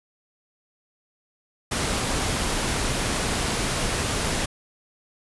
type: noise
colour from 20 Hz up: pink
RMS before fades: -25 dBFS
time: 1.71-4.46 s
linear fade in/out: 10 ms
effects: resampled to 24000 Hz